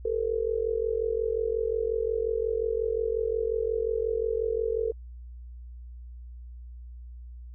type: tone with amplitude modulation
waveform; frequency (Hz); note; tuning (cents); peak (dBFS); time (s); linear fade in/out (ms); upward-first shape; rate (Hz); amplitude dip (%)
sine; 451.3; A4; +44; -21; 0.05-4.92; 5; sine; 45.6; 90
effects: added 60 Hz sine -40 dBFS peak until 7.54 s